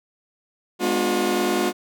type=chord; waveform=sawtooth; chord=G# diminished seventh; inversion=none; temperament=just; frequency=207.7 / 249.2 / 299 / 358.8 Hz; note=G#3 / B3 / D4 / F4; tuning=0 / +16 / +31 / +47 cents; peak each=-23 / -23 / -24 / -18 dBFS; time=0.79-1.73 s; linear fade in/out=50 ms; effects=none